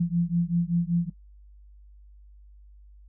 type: beating tone pair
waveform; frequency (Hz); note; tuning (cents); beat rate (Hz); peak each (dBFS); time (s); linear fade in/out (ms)
sine; 169.1 / 174.3; E3 / F3; +44 / -3; 5.2; -25; 0-1.1; 10
effects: noise-tail reverb RT60 0.1 s tail -19 dB re dry + added 50 Hz sine -48 dBFS peak until 3.08 s